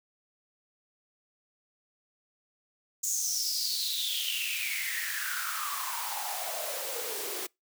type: noise with high-pass filter sweep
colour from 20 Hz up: white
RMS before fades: -33 dBFS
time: 3.03-7.47 s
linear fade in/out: 10 ms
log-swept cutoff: 7000 to 350 Hz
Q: 8.2
effects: noise-tail reverb RT60 0.2 s tail -26 dB re dry